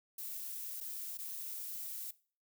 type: noise with dropouts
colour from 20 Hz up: violet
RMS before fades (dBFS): -43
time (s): 0.18-2.11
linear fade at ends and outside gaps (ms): 5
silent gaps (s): 0.804-0.809 / 1.174-1.186
effects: noise-tail reverb RT60 0.4 s tail -19 dB re dry